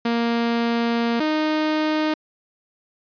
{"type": "tone pair in turn", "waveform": "sawtooth", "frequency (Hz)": [233.7, 308.8], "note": ["A#3", "D#4"], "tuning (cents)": [5, -13], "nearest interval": "perfect fourth", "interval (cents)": 482, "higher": "second", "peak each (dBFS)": -15, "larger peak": "neither", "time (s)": [[0.05, 1.2], [1.2, 2.14]], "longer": "first", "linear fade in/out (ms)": 5, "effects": ["resampled to 11025 Hz"]}